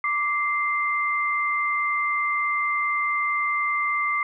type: tone pair together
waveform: sine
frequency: 1170.7 / 2086 Hz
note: D6 / C7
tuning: -6 / -6 cents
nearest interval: minor seventh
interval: 1000 cents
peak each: -24 dBFS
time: 0.04-4.23 s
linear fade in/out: 2 ms
effects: none